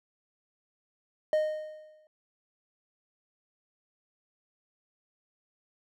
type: tone with exponential decay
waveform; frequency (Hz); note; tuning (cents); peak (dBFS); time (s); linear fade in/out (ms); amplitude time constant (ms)
triangle; 617; D#5; -15; -19; 1.33-2.07; 1; 160
effects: none